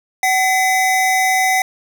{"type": "tone pair together", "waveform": "square", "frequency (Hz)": [757, 2021], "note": ["F#5", "B6"], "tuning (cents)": [39, 39], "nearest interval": "octave + perfect fourth", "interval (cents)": 1700, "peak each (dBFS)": [-16, -17], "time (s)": [0.23, 1.62], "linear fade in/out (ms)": 2, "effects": []}